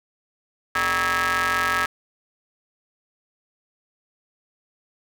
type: ring-modulated tone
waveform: sawtooth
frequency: 175.6 Hz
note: F3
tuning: 10 cents sharp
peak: -13 dBFS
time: 0.75-1.86 s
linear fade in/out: 5 ms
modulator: 1470 Hz
effects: none